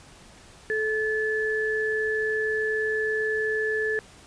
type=tone pair together; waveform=sine; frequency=434 / 1731.7 Hz; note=A4 / A6; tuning=-24 / -28 cents; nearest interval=2 octaves; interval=2396 cents; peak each=-26 dBFS; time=0.7-3.99 s; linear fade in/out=0 ms; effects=pink hiss -50 dBFS RMS until 4.26 s + resampled to 22050 Hz